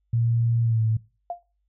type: tone with pitch glide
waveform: sine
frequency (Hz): 116.54 to 110.96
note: A#2 to A2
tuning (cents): 0 to +15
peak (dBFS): -19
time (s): 0.13-0.97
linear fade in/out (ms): 5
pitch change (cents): -85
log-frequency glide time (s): 0.62-0.83
type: tone with exponential decay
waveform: sine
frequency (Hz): 698.5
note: F5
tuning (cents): 0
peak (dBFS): -24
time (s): 1.3-1.43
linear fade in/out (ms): 2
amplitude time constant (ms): 28
effects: noise-tail reverb RT60 0.3 s tail -20 dB re dry + added 50 Hz sine -69 dBFS peak until 1.68 s